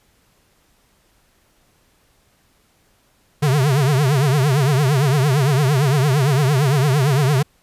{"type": "tone with vibrato", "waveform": "square", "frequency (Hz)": 139.4, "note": "C#3", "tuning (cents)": 10, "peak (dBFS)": -14, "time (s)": [3.42, 7.43], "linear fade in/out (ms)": 10, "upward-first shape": "triangle", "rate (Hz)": 8.8, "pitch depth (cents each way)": 200, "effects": ["pink hiss -59 dBFS RMS until 7.62 s", "resampled to 32000 Hz"]}